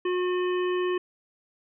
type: harmonic tone with a mistuned harmonic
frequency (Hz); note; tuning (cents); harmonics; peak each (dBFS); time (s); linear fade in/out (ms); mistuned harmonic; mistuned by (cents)
361.6; F#4; -40; 1 / 3 / 5 / 7 / 8; -24 / -34 / -38 / -41 / -42; 0.05-0.98; 5; 8; +72
effects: none